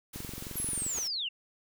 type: noise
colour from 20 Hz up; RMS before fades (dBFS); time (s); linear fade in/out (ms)
white; -44; 0.13-1.08; 10
type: click train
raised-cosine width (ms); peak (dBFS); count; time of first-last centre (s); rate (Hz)
3; -28; 17; 0.16-0.865; 22.7
type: linear sweep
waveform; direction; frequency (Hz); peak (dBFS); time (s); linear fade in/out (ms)
sine; down; 11530 to 2667; -31; 0.56-1.29; 10
type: noise with exponential growth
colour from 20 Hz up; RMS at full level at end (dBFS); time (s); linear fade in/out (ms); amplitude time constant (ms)
pink; -36; 0.87-0.99; 2; 24
effects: none